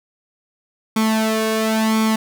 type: tone with flanger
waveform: sawtooth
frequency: 220 Hz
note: A3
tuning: in tune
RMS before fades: -18 dBFS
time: 0.96-2.16 s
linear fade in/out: 5 ms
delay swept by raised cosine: 0.88 to 1.81 ms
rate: 0.96 Hz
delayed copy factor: +0.75
effects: none